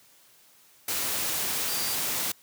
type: tone in noise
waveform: sine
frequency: 4721 Hz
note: D8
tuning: 8 cents sharp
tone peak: -35 dBFS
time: 1.68-1.95 s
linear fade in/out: 5 ms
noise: white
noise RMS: -29 dBFS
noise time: 0.88-2.32 s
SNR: -9 dB
effects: white hiss -58 dBFS RMS until 2.42 s + high-pass 80 Hz 12 dB/octave